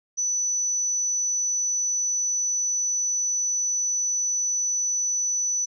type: tone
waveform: sine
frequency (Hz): 5970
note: F#8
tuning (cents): +15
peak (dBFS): -22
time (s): 0.17-5.66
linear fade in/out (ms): 20
effects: none